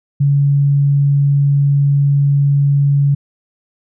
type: tone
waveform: sine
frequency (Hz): 141.4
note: C#3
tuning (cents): +35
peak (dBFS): -9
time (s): 0.2-3.15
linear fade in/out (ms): 10
effects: none